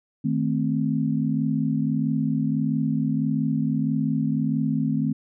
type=chord; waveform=sine; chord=A diminished; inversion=second; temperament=equal; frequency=155.56 / 220 / 261.6 Hz; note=Eb3 / A3 / C4; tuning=0 / 0 / 0 cents; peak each=-25 dBFS; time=0.24-5.13 s; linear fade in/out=10 ms; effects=none